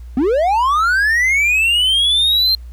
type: linear sweep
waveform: triangle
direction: up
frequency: 233.1 to 4186 Hz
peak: -10 dBFS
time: 0.17-2.55 s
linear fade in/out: 2 ms
effects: added 60 Hz sine -30 dBFS peak until 2.72 s + pink hiss -55 dBFS RMS until 2.72 s